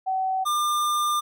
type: tone pair in turn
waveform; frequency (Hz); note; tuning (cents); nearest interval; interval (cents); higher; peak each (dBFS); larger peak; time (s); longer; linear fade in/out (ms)
sine / square; 758 / 1198.7; F#5 / D6; +42 / +35; minor sixth; 793; second; -22; neither; 0.06-0.45 / 0.45-1.21; second; 20
effects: none